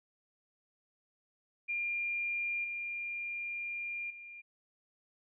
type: tone with level steps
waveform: sine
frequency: 2400 Hz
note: D7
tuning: 37 cents sharp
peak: -32 / -36 / -46 dBFS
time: 1.68-4.42 s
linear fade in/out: 20 ms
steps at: 2.64 / 4.1 s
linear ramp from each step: 5 ms
effects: none

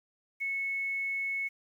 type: tone with quantisation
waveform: sine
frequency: 2200 Hz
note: C#7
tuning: 14 cents flat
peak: -30 dBFS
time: 0.4-1.49 s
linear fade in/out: 20 ms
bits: 10
effects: none

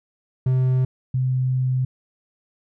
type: tone pair in turn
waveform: triangle / sine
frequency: 128.8 / 128.8 Hz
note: C3 / C3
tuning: -27 / -27 cents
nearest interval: unison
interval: 0 cents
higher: neither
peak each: -14 / -18 dBFS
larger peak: first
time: 0.46-0.85 / 1.14-1.85 s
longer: second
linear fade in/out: 5 ms
effects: none

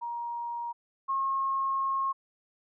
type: tone pair in turn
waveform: sine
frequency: 945 / 1081 Hz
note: A#5 / C#6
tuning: +23 / -44 cents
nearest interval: major second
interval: 233 cents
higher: second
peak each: -32 / -26 dBFS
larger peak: second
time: 0.01-0.73 / 1.08-2.13 s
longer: second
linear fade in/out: 20 ms
effects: none

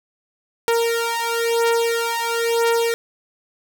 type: beating tone pair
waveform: sawtooth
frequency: 463.3 / 464.3 Hz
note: A#4 / A#4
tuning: -11 / -7 cents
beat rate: 1 Hz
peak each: -17 dBFS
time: 0.68-2.94 s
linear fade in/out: 0 ms
effects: none

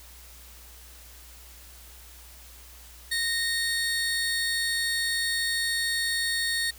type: tone pair together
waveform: 30% pulse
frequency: 1853 / 4407 Hz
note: A#6 / C#8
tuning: -11 / -11 cents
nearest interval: octave + minor third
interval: 1500 cents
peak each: -24 / -27 dBFS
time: 3.11-6.71 s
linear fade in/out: 10 ms
effects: added 60 Hz sine -49 dBFS peak until 6.78 s + white hiss -50 dBFS RMS until 6.78 s

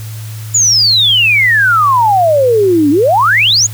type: exponential two-way sweep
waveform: sine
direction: down then up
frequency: 7080 to 277.2 to 7080 Hz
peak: -6 dBFS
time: 0.54-3.67 s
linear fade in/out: 10 ms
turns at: 2.9 s
effects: added 109 Hz sine -22 dBFS peak until 3.73 s + white hiss -34 dBFS RMS until 3.73 s

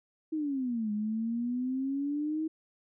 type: exponential two-way sweep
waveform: sine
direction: down then up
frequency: 321.3 to 207.4 to 320 Hz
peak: -29 dBFS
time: 0.32-2.48 s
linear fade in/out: 10 ms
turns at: 0.92 s
effects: none

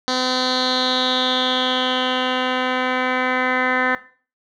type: tone with low-pass filter sweep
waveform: 10% pulse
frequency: 255 Hz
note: C4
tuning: 44 cents flat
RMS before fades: -20 dBFS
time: 0.08-3.95 s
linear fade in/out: 0 ms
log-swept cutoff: 4800 to 1900 Hz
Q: 5.9
effects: noise-tail reverb RT60 0.4 s tail -17 dB re dry

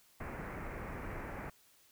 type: low-pass noise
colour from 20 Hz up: pink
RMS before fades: -43 dBFS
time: 0.2-1.5 s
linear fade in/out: 5 ms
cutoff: 2300 Hz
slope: 48 dB/octave
effects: white hiss -66 dBFS RMS until 1.91 s

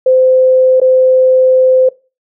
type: tone with dropouts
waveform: sine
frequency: 516 Hz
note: C5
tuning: 24 cents flat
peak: -5 dBFS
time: 0.06-1.89 s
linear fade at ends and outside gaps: 5 ms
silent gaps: 0.801-0.815 s
effects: noise-tail reverb RT60 0.3 s tail -21 dB re dry

